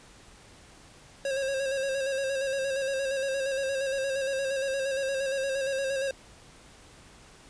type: tone with vibrato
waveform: square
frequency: 541 Hz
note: C#5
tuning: 42 cents flat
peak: -28 dBFS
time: 1.25-6.11 s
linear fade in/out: 2 ms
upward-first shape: square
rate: 8.6 Hz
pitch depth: 33 cents each way
effects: pink hiss -53 dBFS RMS until 7.49 s + resampled to 22050 Hz